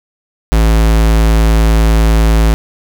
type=tone; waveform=square; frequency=55 Hz; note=A1; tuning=in tune; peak=-7 dBFS; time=0.52-2.54 s; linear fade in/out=0 ms; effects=none